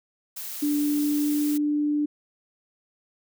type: noise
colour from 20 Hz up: blue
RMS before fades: -35 dBFS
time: 0.36-1.58 s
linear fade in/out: 10 ms
type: tone with pitch glide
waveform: sine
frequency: 293 to 295.7 Hz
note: D4 to D4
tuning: -4 to +12 cents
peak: -21 dBFS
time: 0.62-2.06 s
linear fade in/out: 10 ms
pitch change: +16 cents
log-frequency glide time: 0.81-1.63 s
effects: none